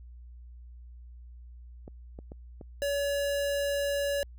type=clicks; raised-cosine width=2 ms; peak=-30 dBFS; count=4; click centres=1.879 / 2.189 / 2.319 / 2.612 s
type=tone; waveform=square; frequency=567 Hz; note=C#5; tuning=39 cents sharp; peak=-28 dBFS; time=2.82-4.23 s; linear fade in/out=0 ms
effects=added 60 Hz sine -45 dBFS peak until 4.38 s